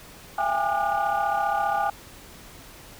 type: tone cluster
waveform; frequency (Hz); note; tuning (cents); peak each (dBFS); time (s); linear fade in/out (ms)
sine; 672 / 792 / 827 / 1201 / 1445; E5 / G5 / G#5 / D6 / F#6; +33 / +18 / -8 / +38 / -41; -30 / -25 / -25 / -29 / -31; 0.38-1.9; 5
effects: tanh soft clip ceiling -15 dBFS + pink hiss -46 dBFS RMS until 2.99 s